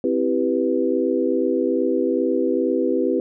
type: chord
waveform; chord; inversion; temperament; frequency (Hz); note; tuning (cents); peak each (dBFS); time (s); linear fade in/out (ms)
sine; C major seventh; none; equal; 261.6 / 329.6 / 392 / 493.9; C4 / E4 / G4 / B4; 0 / 0 / 0 / 0; -23; 0.04-3.2; 2
effects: none